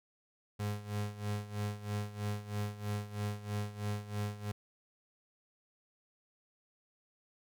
35% pulse tone with tremolo, 103.83 Hz, G#2, in tune, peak -31 dBFS, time 0.59-4.52 s, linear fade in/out 10 ms, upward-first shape sine, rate 3.1 Hz, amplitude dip 80%, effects none

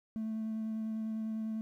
triangle tone with vibrato, 220 Hz, A3, in tune, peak -31 dBFS, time 0.16-1.61 s, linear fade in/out 0 ms, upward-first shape triangle, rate 10 Hz, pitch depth 13 cents each way, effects tanh soft clip ceiling -29 dBFS + 12-bit

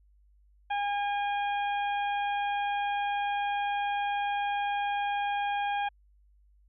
harmonic tone, 813 Hz, G#5, 37 cents flat, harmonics 1 / 2 / 3 / 4, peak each -28 / -37 / -40 / -43 dBFS, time 0.7-5.89 s, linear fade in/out 10 ms, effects added 50 Hz sine -59 dBFS peak until 6.68 s

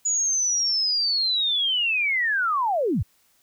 sine linear sweep, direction down, 6920 to 59.8 Hz, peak -20 dBFS, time 0.05-3.03 s, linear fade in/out 10 ms, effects white hiss -63 dBFS RMS until 3.42 s

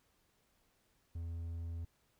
triangle tone with hard clipping, 83.9 Hz, E2, 31 cents sharp, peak -40 dBFS, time 1.15-1.85 s, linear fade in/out 5 ms, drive 6 dB, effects pink hiss -75 dBFS RMS until 2.19 s

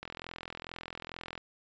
click train, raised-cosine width 0.3 ms, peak -24 dBFS, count 58, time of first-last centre 0.03-1.378 s, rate 42.3 Hz, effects resampled to 16000 Hz

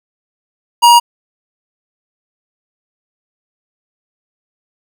square tone, 950 Hz, A#5, 33 cents sharp, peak -4 dBFS, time 0.82-1 s, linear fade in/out 20 ms, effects none

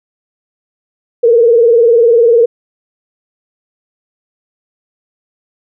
sine tone with vibrato, 466.2 Hz, A#4, in tune, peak -4 dBFS, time 1.23-2.46 s, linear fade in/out 10 ms, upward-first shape sine, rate 20 Hz, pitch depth 87 cents each way, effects none

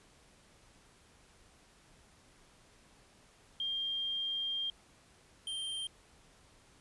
sine / square tone pair in turn, 3199 / 3160 Hz, G7 / G7, +34 / +13 cents, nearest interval unison, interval 21 cents, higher first, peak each -33 / -37 dBFS, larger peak first, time 3.6-4.7 / 5.47-5.87 s, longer first, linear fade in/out 2 ms, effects pink hiss -63 dBFS RMS until 6.8 s + resampled to 24000 Hz

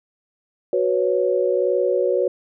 sine chord, F# suspended fourth, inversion none, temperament just, 370 / 493.3 / 555 Hz, F#4 / B4 / C#5, 0 / -2 / +2 cents, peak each -21 dBFS, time 0.73-2.28 s, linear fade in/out 2 ms, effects none

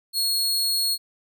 sawtooth tone, 4319 Hz, C#8, 46 cents flat, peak -18 dBFS, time 0.13-0.98 s, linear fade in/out 50 ms, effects none

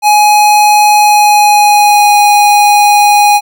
square tone with pitch glide, 838 to 825.5 Hz, G#5 to G#5, +15 to -11 cents, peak -4 dBFS, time 0.02-3.41 s, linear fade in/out 50 ms, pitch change -26 cents, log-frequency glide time 0.94-2.2 s, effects none

